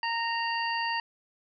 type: harmonic tone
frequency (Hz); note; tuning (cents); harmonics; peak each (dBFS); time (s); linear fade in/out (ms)
926; A#5; -12; 1 / 2 / 3 / 5; -30 / -33 / -35 / -37; 0.03-1; 2
effects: none